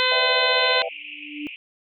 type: harmonic tone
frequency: 509 Hz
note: C5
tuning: 48 cents flat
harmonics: 1 / 2 / 3 / 4 / 5 / 6 / 7 / 8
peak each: -26 / -26 / -26 / -26 / -26 / -26 / -26 / -26 dBFS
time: 0-0.82 s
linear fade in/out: 0 ms
type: chord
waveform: sine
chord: E minor seventh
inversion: second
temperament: equal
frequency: 493.9 / 587.3 / 659.3 / 784 Hz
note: B4 / D5 / E5 / G5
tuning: 0 / 0 / 0 / 0 cents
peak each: -31 / -33 / -28 / -32 dBFS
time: 0.11-0.89 s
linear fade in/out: 10 ms
type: band-pass noise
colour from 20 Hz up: pink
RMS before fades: -38 dBFS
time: 0.58-1.56 s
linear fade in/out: 0 ms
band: 2300 to 2900 Hz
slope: 96 dB/octave
type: tone with exponential growth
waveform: sine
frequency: 295.8 Hz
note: D4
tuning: 13 cents sharp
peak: -26 dBFS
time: 0.91-1.47 s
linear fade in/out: 0 ms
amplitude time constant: 120 ms
effects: none